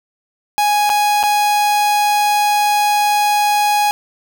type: tone with dropouts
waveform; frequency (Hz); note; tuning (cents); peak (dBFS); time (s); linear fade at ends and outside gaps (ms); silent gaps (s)
45% pulse; 830.6; G#5; 0; -12; 0.58-3.91; 0; 0.894-0.9 / 1.23-1.236
effects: none